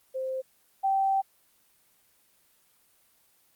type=tone pair in turn; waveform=sine; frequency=523.3 / 777.1 Hz; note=C5 / G5; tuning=0 / -15 cents; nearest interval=perfect fifth; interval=685 cents; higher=second; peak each=-29 / -22 dBFS; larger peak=second; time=0.14-0.42 / 0.83-1.22 s; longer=second; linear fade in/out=20 ms; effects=white hiss -65 dBFS RMS until 3.55 s + Opus 24 kbps